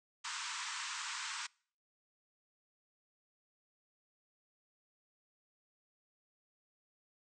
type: band-pass noise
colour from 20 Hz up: pink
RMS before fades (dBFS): -42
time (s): 0.24-1.47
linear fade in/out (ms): 10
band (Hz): 910 to 8400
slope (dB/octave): 96
effects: noise-tail reverb RT60 0.5 s tail -26 dB re dry